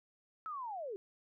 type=linear sweep; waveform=sine; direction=down; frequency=1318.5 to 371.7 Hz; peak=-39 dBFS; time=0.46-0.96 s; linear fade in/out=0 ms; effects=none